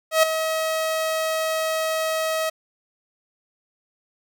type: tone with ADSR envelope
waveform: sawtooth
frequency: 638 Hz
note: D#5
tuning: 43 cents sharp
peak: -8 dBFS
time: 0.11-2.5 s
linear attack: 120 ms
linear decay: 7 ms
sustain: -10 dB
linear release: 11 ms
effects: none